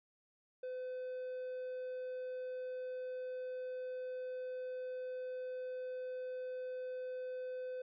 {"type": "tone", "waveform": "triangle", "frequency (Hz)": 508, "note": "B4", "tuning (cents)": 49, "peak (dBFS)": -38, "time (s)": [0.63, 7.82], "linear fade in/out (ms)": 5, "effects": ["resampled to 11025 Hz"]}